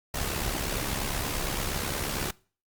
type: noise with amplitude modulation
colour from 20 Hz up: pink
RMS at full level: -28 dBFS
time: 0.14-2.31 s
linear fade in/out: 5 ms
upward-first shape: sine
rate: 68.6 Hz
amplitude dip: 60%
effects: noise-tail reverb RT60 0.4 s tail -23 dB re dry + Opus 48 kbps